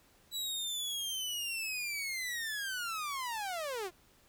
sawtooth linear sweep, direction down, 3951 to 335.9 Hz, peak -32 dBFS, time 0.31-3.91 s, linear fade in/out 50 ms, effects pink hiss -65 dBFS RMS until 4.28 s

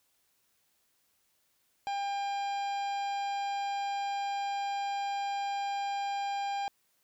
harmonic tone, 800 Hz, G5, 35 cents sharp, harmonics 1 / 2 / 3 / 4 / 5 / 6 / 7 / 9, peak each -31 / -47 / -45 / -48 / -53 / -52 / -58 / -57 dBFS, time 1.87-6.68 s, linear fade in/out 0 ms, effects white hiss -73 dBFS RMS until 7.03 s

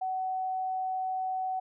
sine tone, 751 Hz, F#5, 26 cents sharp, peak -29 dBFS, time 0.01-1.6 s, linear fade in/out 10 ms, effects none

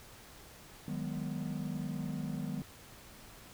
triangle chord, G# minor seventh, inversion second, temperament equal with one note detuned, 155.56 / 185 / 205.5 / 246.9 Hz, D#3 / F#3 / G#3 / B3, 0 / 0 / -18 / 0 cents, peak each -37 / -39 / -39 / -39 dBFS, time 0.88-2.62 s, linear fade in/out 2 ms, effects tanh soft clip ceiling -24 dBFS + pink hiss -54 dBFS RMS until 3.53 s

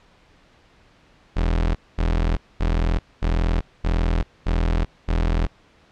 35% pulse tone bursts, 41.51 Hz, E1, 13 cents sharp, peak -16 dBFS, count 7, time 1.36-5.47 s, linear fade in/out 10 ms, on 390 ms, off 230 ms, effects pink hiss -55 dBFS RMS until 5.91 s + low-pass 4000 Hz 12 dB/octave

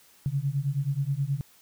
sine beating tone pair, 134.9 / 144.3 Hz, C#3 / D3, -47 / -30 cents, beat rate 9.4 Hz, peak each -28 dBFS, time 0.26-1.41 s, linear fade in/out 0 ms, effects white hiss -58 dBFS RMS until 1.61 s

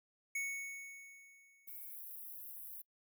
square tone with exponential decay, 2217 Hz, C#7, in tune, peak -36 dBFS, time 0.35-1.96 s, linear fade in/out 5 ms, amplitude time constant 350 ms
white high-pass noise, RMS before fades -49 dBFS, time 1.67-2.82 s, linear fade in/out 10 ms, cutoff 11000 Hz, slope 48 dB/octave
effects noise-tail reverb RT60 0.1 s tail -24 dB re dry

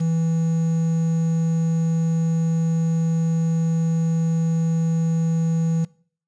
triangle tone with quantisation, 163.9 Hz, E3, 10 cents flat, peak -16 dBFS, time 0-5.85 s, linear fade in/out 10 ms, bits 7, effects noise-tail reverb RT60 0.5 s tail -22 dB re dry + resampled to 22050 Hz

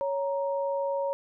sine tone pair together, 556.5 / 936 Hz, C#5 / A#5, +7 / +7 cents, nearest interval major sixth, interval 900 cents, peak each -27 / -33 dBFS, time 0.01-1.13 s, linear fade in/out 0 ms, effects none

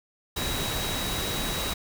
sine tone in noise, 3851 Hz, B7, 44 cents flat, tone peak -34 dBFS, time 0.36-1.74 s, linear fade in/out 10 ms, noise pink, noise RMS -30 dBFS, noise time 0.36-1.74 s, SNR -7 dB, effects none

